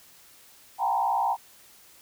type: tone with frequency modulation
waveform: sine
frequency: 857 Hz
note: A5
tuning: 46 cents flat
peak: -22 dBFS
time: 0.78-1.37 s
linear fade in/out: 50 ms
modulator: 60.2 Hz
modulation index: 2
effects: white hiss -54 dBFS RMS until 2.01 s